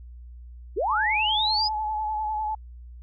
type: linear sweep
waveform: sine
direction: up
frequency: 311.1 to 5100 Hz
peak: -22 dBFS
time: 0.76-1.69 s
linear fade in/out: 20 ms
type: tone with vibrato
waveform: sine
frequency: 858 Hz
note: A5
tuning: 44 cents flat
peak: -25 dBFS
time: 0.89-2.55 s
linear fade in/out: 5 ms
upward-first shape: sine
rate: 10 Hz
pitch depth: 31 cents each way
effects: added 60 Hz sine -40 dBFS peak until 3.02 s